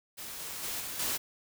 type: noise with level steps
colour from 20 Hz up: white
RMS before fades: -42 / -40 / -36 / -39 / -32 dBFS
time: 0.17-1.18 s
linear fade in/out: 20 ms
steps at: 0.39 / 0.63 / 0.8 / 0.99 s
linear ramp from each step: 5 ms
effects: none